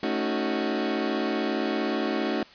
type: chord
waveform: 30% pulse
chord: D# half-diminished seventh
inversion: second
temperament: equal with one note detuned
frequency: 220 / 277.2 / 314.7 / 370 Hz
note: A3 / C#4 / D#4 / F#4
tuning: 0 / 0 / +20 / 0 cents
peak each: -28 dBFS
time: 0.03-2.43 s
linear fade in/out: 2 ms
effects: white hiss -50 dBFS RMS until 2.54 s + resampled to 11025 Hz